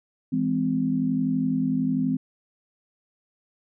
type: chord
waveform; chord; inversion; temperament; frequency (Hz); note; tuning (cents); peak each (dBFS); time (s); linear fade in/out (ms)
sine; E augmented; none; just; 164.81 / 206 / 257.5; E3 / G#3 / B#3; 0 / -14 / -28; -28 / -28 / -23; 0.32-2.17; 10
effects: none